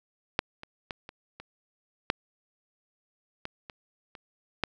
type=clicks; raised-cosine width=0.3 ms; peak=-7 / -25 / -18 / -26 / -26 / -7 / -19 / -25 / -28 / -10 dBFS; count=10; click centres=0.391 / 0.634 / 0.908 / 1.091 / 1.4 / 2.101 / 3.454 / 3.698 / 4.152 / 4.637 s; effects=none